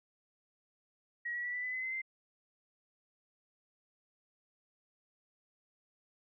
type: tone with pitch steps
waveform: sine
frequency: 1905 / 1929.4 / 1954 / 1979 / 2004 / 2030 / 2056 / 2082 Hz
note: A#6 / B6 / B6 / B6 / B6 / B6 / C7 / C7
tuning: +37 / -41 / -19 / +3 / +25 / +47 / -31 / -9 cents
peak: -35 dBFS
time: 1.25-2.018 s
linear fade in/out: 10 ms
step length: 96 ms
effects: none